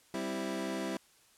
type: chord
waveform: 25% pulse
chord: C major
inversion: second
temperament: equal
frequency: 196 / 261.6 / 329.6 Hz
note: G3 / C4 / E4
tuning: 0 / 0 / 0 cents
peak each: -35 / -36 / -34 dBFS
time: 0.14-0.97 s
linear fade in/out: 2 ms
effects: white hiss -64 dBFS RMS until 1.37 s + low-pass 11000 Hz 12 dB/octave